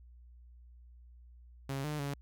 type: tone with pitch steps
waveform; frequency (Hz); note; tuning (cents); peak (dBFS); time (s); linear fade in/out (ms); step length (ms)
sawtooth; 136.6 / 150.5 / 141.4; C#3 / D3 / C#3; -25 / +43 / +35; -31; 1.69-2.14; 5; 150
effects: added 60 Hz sine -53 dBFS peak until 2.21 s